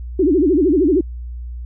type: tone with vibrato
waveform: sine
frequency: 329.6 Hz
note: E4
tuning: in tune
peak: -11 dBFS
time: 0.19-1.01 s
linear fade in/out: 5 ms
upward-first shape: sine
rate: 13 Hz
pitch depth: 280 cents each way
effects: added 60 Hz sine -26 dBFS peak until 1.65 s